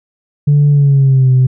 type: tone with pitch glide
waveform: sine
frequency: 145.5 to 128.88 Hz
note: D3 to C3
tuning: -16 to -26 cents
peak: -4 dBFS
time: 0.47-1.47 s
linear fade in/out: 10 ms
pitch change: -210 cents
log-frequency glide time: 0.7-1.31 s
effects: tanh soft clip ceiling -3 dBFS